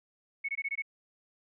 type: tone bursts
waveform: sine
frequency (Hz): 2208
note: C#7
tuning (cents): -7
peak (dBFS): -30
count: 6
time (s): 0.44-0.822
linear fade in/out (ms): 10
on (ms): 47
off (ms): 20
effects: none